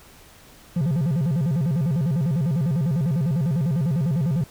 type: tone with vibrato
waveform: triangle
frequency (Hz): 151.7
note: D#3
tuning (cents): -44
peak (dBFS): -17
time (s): 0.76-4.44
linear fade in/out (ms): 5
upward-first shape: square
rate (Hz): 10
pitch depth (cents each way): 230
effects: pink hiss -49 dBFS RMS until 4.5 s